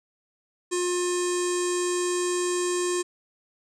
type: tone with low-pass filter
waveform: square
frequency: 355.8 Hz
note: F4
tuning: 32 cents sharp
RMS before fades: -26 dBFS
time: 0.71-3.03 s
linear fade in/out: 20 ms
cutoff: 7900 Hz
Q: 6.4
effects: none